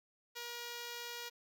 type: tone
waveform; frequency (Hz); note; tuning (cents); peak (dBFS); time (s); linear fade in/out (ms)
5% pulse; 476.8; A#4; +39; -31; 0.35-1.3; 20
effects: none